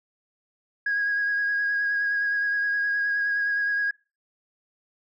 sine tone with vibrato, 1647 Hz, G#6, 15 cents flat, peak -21 dBFS, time 0.86-3.91 s, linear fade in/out 5 ms, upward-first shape sine, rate 9.6 Hz, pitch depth 19 cents each way, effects noise-tail reverb RT60 0.3 s tail -24 dB re dry + tanh soft clip ceiling -18 dBFS

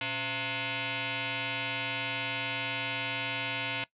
sine tone with frequency modulation, 277.2 Hz, C#4, in tune, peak -31 dBFS, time 0.01-3.84 s, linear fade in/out 2 ms, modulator 396 Hz, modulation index 7.8, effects noise-tail reverb RT60 0.1 s tail -19 dB re dry

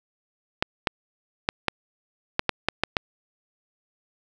clicks, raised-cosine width 0.3 ms, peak -4 dBFS, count 9, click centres 0.625 / 0.872 / 1.489 / 1.683 / 2.394 / 2.493 / 2.686 / 2.836 / 2.968 s, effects none

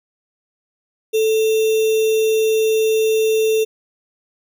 sine tone with sample-and-hold, 439.7 Hz, A4, 1 cent flat, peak -13 dBFS, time 1.13-3.65 s, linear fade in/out 20 ms, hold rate 3150 Hz, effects none

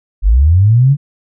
sine linear sweep, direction up, 42.71 to 146.83 Hz, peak -5 dBFS, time 0.22-0.97 s, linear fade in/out 50 ms, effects none

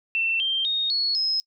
sine tone with pitch steps, 2688 / 3160 / 3715 / 4367 / 5133 Hz, E7 / G7 / A#7 / C#8 / E8, +33 / +13 / -7 / -27 / -47 cents, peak -21 dBFS, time 0.15-1.4 s, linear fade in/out 0 ms, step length 250 ms, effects noise-tail reverb RT60 0.1 s tail -26 dB re dry

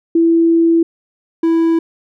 sine / triangle tone pair in turn, 332.3 / 329.6 Hz, E4 / E4, +14 / 0 cents, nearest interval unison, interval 14 cents, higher first, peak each -8 dBFS, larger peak neither, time 0.15-0.83 / 1.43-1.79 s, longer first, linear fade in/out 5 ms, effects none

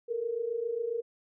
sine tone pair together, 444.7 / 472.1 Hz, A4 / A#4, +18 / +22 cents, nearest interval minor second, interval 104 cents, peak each -35 / -31 dBFS, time 0.08-1.02 s, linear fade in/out 20 ms, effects none

